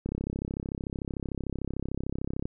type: click train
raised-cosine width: 3 ms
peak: -19 dBFS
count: 81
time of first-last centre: 0.06-2.455 s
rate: 33.4 Hz
effects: none